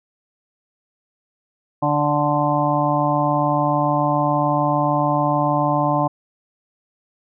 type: harmonic tone with a mistuned harmonic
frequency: 146.83 Hz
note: D3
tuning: in tune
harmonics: 1 / 2 / 4 / 5 / 6 / 7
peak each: -23 / -23 / -23 / -23 / -23 / -23 dBFS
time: 1.82-6.08 s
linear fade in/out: 10 ms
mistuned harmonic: 7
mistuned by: +20 cents
effects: none